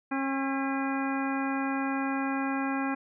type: harmonic tone with a mistuned harmonic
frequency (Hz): 271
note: C#4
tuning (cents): -39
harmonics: 1 / 2 / 3 / 4 / 5 / 6 / 7 / 9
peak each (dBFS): -29 / -41 / -35 / -38 / -40 / -38 / -43 / -41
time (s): 0.11-2.95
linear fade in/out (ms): 10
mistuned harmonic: 7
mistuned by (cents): +86
effects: none